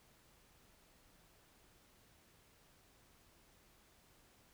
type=silence; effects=pink hiss -68 dBFS RMS until 4.53 s